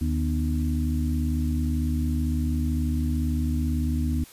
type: harmonic tone with a mistuned harmonic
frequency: 75.7 Hz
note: D#2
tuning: 47 cents flat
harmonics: 1 / 2 / 3 / 4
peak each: -24 / -32 / -28 / -34 dBFS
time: 0.01-4.24 s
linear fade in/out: 5 ms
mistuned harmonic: 3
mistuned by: +130 cents
effects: white hiss -49 dBFS RMS until 4.32 s + resampled to 32000 Hz